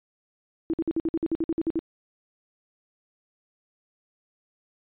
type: tone bursts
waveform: sine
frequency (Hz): 326.8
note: E4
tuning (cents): -15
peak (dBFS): -22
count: 13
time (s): 0.7-1.791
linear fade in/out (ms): 0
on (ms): 35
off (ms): 53
effects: resampled to 8000 Hz